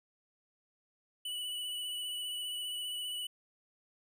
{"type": "tone with vibrato", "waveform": "square", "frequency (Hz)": 2960, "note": "F#7", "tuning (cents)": 0, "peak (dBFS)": -37, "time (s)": [1.25, 3.27], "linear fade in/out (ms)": 5, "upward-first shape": "sine", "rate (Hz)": 15, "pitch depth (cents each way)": 22, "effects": []}